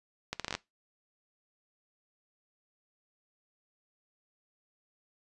accelerating click train, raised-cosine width 0.2 ms, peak -16 dBFS, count 8, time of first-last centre 0.33-0.551 s, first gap 67 ms, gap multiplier 0.73, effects noise-tail reverb RT60 0.2 s tail -20 dB re dry + resampled to 24000 Hz

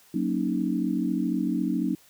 sine chord, D# minor seventh, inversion first, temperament equal, 185 / 233.1 / 277.2 / 311.1 Hz, F#3 / A#3 / C#4 / D#4, 0 / 0 / 0 / 0 cents, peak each -29 dBFS, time 0.14-1.95 s, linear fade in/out 5 ms, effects white hiss -57 dBFS RMS until 2.09 s + high-pass 60 Hz 12 dB/octave

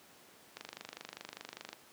click train, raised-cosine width 0.2 ms, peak -25 dBFS, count 30, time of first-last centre 0.57-1.73 s, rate 25 Hz, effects pink hiss -59 dBFS RMS until 1.92 s + high-pass 200 Hz 12 dB/octave

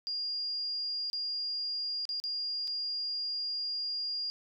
sine tone with dropouts, 4824 Hz, D8, 46 cents sharp, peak -32 dBFS, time 0.07-4.3 s, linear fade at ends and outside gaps 0 ms, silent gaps 1.1-1.131 / 2.053-2.091 / 2.2-2.239 / 2.674-2.678 s, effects none

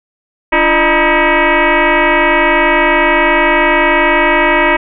sine tone with frequency modulation, 659.3 Hz, E5, in tune, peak -7 dBFS, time 0.52-4.77 s, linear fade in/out 10 ms, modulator 317 Hz, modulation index 5.6, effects none

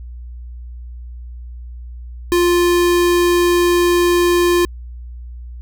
square tone, 350 Hz, F4, 4 cents sharp, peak -12 dBFS, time 2.32-4.65 s, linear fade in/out 0 ms, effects added 60 Hz sine -29 dBFS peak until 5.61 s

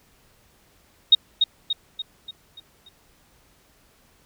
sine tone with echo, 3729 Hz, A#7, in tune, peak -8 dBFS, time 1.12-1.15 s, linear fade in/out 5 ms, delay 290 ms, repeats 6, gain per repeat -6 dB, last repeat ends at 2.89 s, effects pink hiss -59 dBFS RMS until 4.25 s

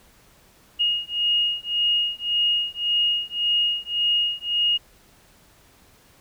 sine beating tone pair, 2863 / 2864.8 Hz, F7 / F7, +42 / +43 cents, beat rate 1.8 Hz, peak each -23 / -23 dBFS, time 0.79-4.78 s, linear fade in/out 20 ms, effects pink hiss -55 dBFS RMS until 6.2 s

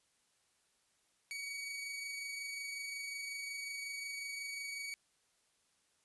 sawtooth tone with amplitude modulation, 2257 Hz, C#7, 31 cents sharp, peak -36 dBFS, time 1.31-4.94 s, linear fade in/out 0 ms, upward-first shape sine, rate 25.5 Hz, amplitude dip 30%, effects white hiss -75 dBFS RMS until 6.04 s + resampled to 24000 Hz

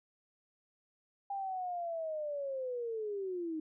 sine linear sweep, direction down, 802 to 307.4 Hz, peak -35 dBFS, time 1.3-3.6 s, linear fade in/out 5 ms, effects none

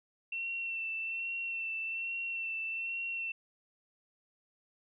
sine tone with vibrato, 2699 Hz, E7, 40 cents sharp, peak -34 dBFS, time 0.32-3.32 s, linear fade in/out 5 ms, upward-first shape sine, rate 1.2 Hz, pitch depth 23 cents each way, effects none

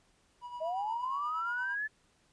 triangle tone with tremolo, 973 Hz, B5, 26 cents flat, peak -36 dBFS, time 0.41-1.76 s, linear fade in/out 50 ms, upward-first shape sine, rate 8.5 Hz, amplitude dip 60%
sine linear sweep, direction up, 616 to 1752 Hz, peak -32 dBFS, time 0.6-1.88 s, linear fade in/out 20 ms
effects pink hiss -69 dBFS RMS until 2.32 s + resampled to 22050 Hz

